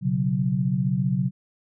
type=chord; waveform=sine; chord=B suspended second; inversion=none; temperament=equal; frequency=123.47 / 138.59 / 185 Hz; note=B2 / C#3 / F#3; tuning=0 / 0 / 0 cents; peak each=-27 / -24 / -24 dBFS; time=0.01-1.31 s; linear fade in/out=50 ms; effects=none